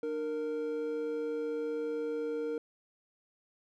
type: tone pair together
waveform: triangle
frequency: 300.2 / 464.3 Hz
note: D4 / A#4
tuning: +38 / -7 cents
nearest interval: minor sixth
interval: 755 cents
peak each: -37 / -31 dBFS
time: 0.03-2.58 s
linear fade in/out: 2 ms
effects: none